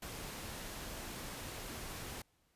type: noise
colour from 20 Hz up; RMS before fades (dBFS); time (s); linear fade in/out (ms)
pink; -45; 0.02-2.22; 5
effects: pink hiss -75 dBFS RMS until 2.55 s + resampled to 32000 Hz